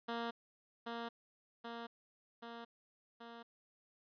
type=tone with echo; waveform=10% pulse; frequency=233.1 Hz; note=A#3; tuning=in tune; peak=-30 dBFS; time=0.08-0.31 s; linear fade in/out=10 ms; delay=780 ms; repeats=4; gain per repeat=-3 dB; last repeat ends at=3.43 s; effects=resampled to 11025 Hz